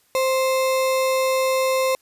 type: tone with sample-and-hold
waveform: sine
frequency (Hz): 523.3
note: C5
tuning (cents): 0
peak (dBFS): -17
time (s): 0.15-1.95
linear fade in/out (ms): 0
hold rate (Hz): 1575
effects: white hiss -61 dBFS RMS until 2.01 s + resampled to 32000 Hz